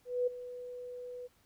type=tone with ADSR envelope; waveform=sine; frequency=493.9 Hz; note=B4; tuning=in tune; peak=-26 dBFS; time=0.05-1.28 s; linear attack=220 ms; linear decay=12 ms; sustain=-15 dB; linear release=24 ms; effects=pink hiss -69 dBFS RMS until 1.45 s